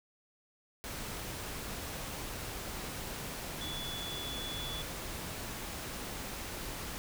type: tone in noise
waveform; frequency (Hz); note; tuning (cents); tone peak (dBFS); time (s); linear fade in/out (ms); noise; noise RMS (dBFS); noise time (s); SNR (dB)
sine; 3432; A7; -44; -40; 3.61-4.82; 0; pink; -41; 0.84-6.98; -2
effects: none